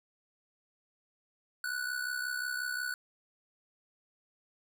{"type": "tone with amplitude modulation", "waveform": "square", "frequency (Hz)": 1480, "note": "F#6", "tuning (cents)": 0, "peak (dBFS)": -31, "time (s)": [1.64, 2.94], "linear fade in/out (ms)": 2, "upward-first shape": "sine", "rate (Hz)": 65.6, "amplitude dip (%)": 65, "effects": []}